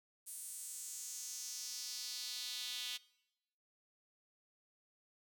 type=tone with high-pass filter sweep; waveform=sawtooth; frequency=246.9 Hz; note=B3; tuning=in tune; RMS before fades=-45 dBFS; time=0.26-2.98 s; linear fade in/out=20 ms; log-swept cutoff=9500 to 3300 Hz; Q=2.9; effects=noise-tail reverb RT60 0.9 s tail -22 dB re dry